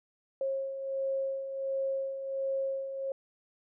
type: beating tone pair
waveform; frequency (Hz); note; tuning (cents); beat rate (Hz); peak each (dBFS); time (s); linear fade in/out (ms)
sine; 539 / 540.4; C#5 / C#5; -49 / -44; 1.4; -39 / -31; 0.41-3.12; 2
effects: none